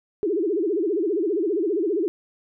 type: tone with vibrato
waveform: sine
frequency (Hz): 370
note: F#4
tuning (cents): 0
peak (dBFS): -20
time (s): 0.23-2.08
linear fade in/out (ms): 0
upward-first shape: sine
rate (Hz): 15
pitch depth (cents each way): 270
effects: none